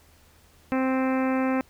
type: harmonic tone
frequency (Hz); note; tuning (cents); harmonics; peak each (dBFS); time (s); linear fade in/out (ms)
261.6; C4; 0; 1 / 2 / 3 / 4 / 5 / 6 / 7 / 8 / 9 / 10; -23 / -29 / -33 / -35 / -37 / -39 / -40 / -41 / -42 / -43; 0.72-1.61; 0
effects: added 79 Hz sine -58 dBFS peak until 1.69 s + pink hiss -58 dBFS RMS until 1.69 s